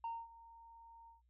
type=tone with ADSR envelope; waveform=sine; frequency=921 Hz; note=A#5; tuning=21 cents flat; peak=-36 dBFS; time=0.04-1.22 s; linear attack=3 ms; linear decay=230 ms; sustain=-20 dB; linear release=140 ms; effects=tanh soft clip ceiling -37 dBFS + added 60 Hz sine -70 dBFS peak until 1.29 s

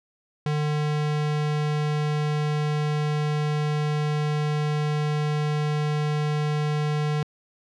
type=tone; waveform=square; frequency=150 Hz; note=D3; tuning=37 cents sharp; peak=-23 dBFS; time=0.46-7.23 s; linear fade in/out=2 ms; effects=low-pass 5000 Hz 12 dB/octave

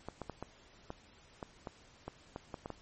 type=clicks; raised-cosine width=1 ms; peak=-26 dBFS; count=12; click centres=0.086 / 0.217 / 0.297 / 0.426 / 0.904 / 1.428 / 1.672 / 2.08 / 2.361 / 2.542 / 2.659 / 2.703 s; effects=pink hiss -61 dBFS RMS until 2.81 s + MP3 32 kbps

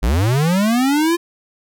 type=linear sweep; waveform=square; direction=up; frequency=47 to 349.2 Hz; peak=-14 dBFS; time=0.02-1.17 s; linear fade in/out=20 ms; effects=none

